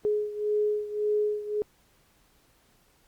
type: beating tone pair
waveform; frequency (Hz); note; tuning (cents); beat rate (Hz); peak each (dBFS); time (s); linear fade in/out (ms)
sine; 419.8 / 421.6; G#4 / G#4; +19 / +26; 1.8; -26 / -30; 0.05-1.62; 0
effects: pink hiss -64 dBFS RMS until 3.07 s + Opus 48 kbps